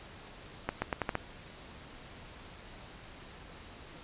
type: accelerating click train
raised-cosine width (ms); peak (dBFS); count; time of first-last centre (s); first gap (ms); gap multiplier
0.5; -15; 6; 0.69-1.153; 130; 0.83
effects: pink hiss -50 dBFS RMS until 4.03 s + resampled to 8000 Hz